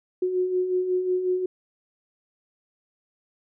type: beating tone pair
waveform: sine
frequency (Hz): 361.5 / 367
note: F#4 / F#4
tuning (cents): -40 / -14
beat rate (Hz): 5.5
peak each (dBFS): -31 / -22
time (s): 0.22-1.46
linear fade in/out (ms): 5
effects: none